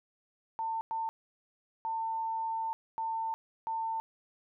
sine tone bursts at uneven times, 898 Hz, A5, 35 cents sharp, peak -31 dBFS, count 5, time 0.59-0.81 / 0.91-1.09 / 1.85-2.73 / 2.98-3.34 / 3.67-4 s, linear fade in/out 0 ms, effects none

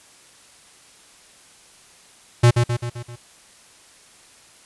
square tone with echo, 119.9 Hz, A#2, 49 cents sharp, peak -10 dBFS, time 2.43-2.51 s, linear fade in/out 10 ms, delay 130 ms, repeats 5, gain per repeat -5 dB, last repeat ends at 3.16 s, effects white hiss -50 dBFS RMS until 4.65 s + resampled to 24000 Hz

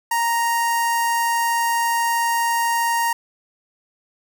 sawtooth tone with notch filter, 932.3 Hz, A#5, in tune, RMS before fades -20 dBFS, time 0.11-3.13 s, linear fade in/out 5 ms, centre 3600 Hz, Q 1.2, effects none

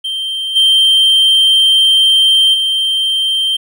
triangle tone with level steps, 3142 Hz, G7, 3 cents sharp, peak -15 / -5 / -10 dBFS, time 0.04-3.57 s, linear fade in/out 10 ms, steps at 0.55 / 2.53 s, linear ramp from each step 20 ms, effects none

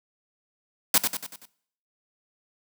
white noise with echo, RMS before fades -18 dBFS, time 0.94-0.98 s, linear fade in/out 2 ms, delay 95 ms, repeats 5, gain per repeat -6 dB, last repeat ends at 1.455 s, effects noise-tail reverb RT60 0.6 s tail -19 dB re dry + high-pass 150 Hz 12 dB/octave

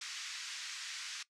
white band-pass noise, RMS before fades -44 dBFS, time 0.01-1.23 s, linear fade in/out 5 ms, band 1400 to 6400 Hz, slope 24 dB/octave, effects noise-tail reverb RT60 0.1 s tail -18 dB re dry + low-pass 11000 Hz 12 dB/octave

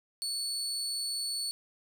30% pulse tone, 4435 Hz, C#8, in tune, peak -29 dBFS, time 0.22-1.51 s, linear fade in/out 0 ms, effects none

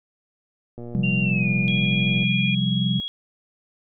click train, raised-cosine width 2 ms, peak -24 dBFS, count 174, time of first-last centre 0.78-2.234 s, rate 119 Hz
sine chord, C suspended fourth, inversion none, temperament equal, 130.81 / 174.61 / 196 Hz, C3 / F3 / G3, 0 / 0 / 0 cents, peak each -24 / -25 / -23 dBFS, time 0.95-3 s, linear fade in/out 0 ms
sine tone with pitch glide, 2772 to 2427 Hz, F7 to D#7, -14 to -44 cents, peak -24 dBFS, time 1.03-2.55 s, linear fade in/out 10 ms, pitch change -230 cents, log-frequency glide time 1.22-1.49 s
sine tone, 3314 Hz, G#7, 4 cents flat, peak -27 dBFS, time 1.68-3.08 s, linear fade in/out 0 ms
effects none

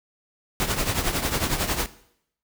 pink noise with tremolo, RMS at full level -22 dBFS, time 0.6-1.86 s, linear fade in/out 0 ms, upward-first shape triangle, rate 11 Hz, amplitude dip 75%, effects noise-tail reverb RT60 0.7 s tail -17 dB re dry

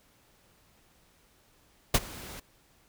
pink noise with ADSR envelope, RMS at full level -20 dBFS, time 1.94-2.4 s, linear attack 7 ms, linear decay 42 ms, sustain -23 dB, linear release 6 ms, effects pink hiss -64 dBFS RMS until 2.88 s

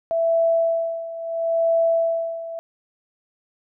sine tone with tremolo, 663 Hz, E5, 10 cents sharp, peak -15 dBFS, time 0.11-2.59 s, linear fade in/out 0 ms, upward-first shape sine, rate 0.74 Hz, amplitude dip 80%, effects none

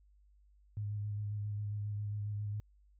sine tone with vibrato, 103.83 Hz, G#2, in tune, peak -35 dBFS, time 0.77-2.6 s, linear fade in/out 0 ms, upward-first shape square, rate 7.4 Hz, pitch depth 17 cents each way, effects added 50 Hz sine -62 dBFS peak until 2.99 s

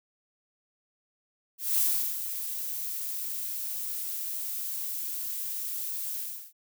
violet noise with ADSR envelope, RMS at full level -24 dBFS, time 1.58-6.53 s, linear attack 200 ms, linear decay 370 ms, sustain -10 dB, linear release 340 ms, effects none

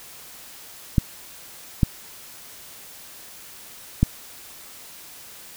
clicks, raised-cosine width 5 ms, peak -3 dBFS, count 3, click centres 0.982 / 1.832 / 4.03 s, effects white hiss -43 dBFS RMS until 5.56 s

